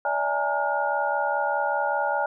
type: tone cluster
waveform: sine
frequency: 578 / 647 / 830 / 915 / 1427 Hz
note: D5 / E5 / G#5 / A#5 / F6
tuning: -28 / -32 / -1 / -32 / +37 cents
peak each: -28 / -33 / -26 / -30 / -29 dBFS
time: 0.05-2.26 s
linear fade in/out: 2 ms
effects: none